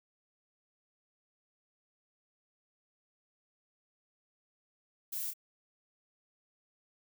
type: noise with echo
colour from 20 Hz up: violet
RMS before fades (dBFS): -38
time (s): 5.12-5.31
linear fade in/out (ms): 10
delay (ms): 28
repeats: 1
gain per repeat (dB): -6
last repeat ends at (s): 5.338
effects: none